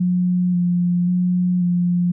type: tone with vibrato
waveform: sine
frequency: 178 Hz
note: F3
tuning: 33 cents sharp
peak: -15 dBFS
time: 0-2.12 s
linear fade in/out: 10 ms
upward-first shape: square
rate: 0.93 Hz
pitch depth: 17 cents each way
effects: none